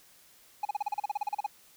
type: tone bursts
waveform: triangle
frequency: 830.6 Hz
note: G#5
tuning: in tune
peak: -25 dBFS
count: 15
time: 0.63-1.464 s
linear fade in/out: 5 ms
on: 22 ms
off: 36 ms
effects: white hiss -59 dBFS RMS until 1.76 s